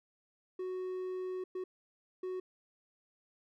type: tone bursts at uneven times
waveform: triangle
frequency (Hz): 369.8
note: F#4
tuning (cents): -1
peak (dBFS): -34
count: 3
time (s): 0.59-1.44 / 1.55-1.64 / 2.23-2.4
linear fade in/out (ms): 5
effects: none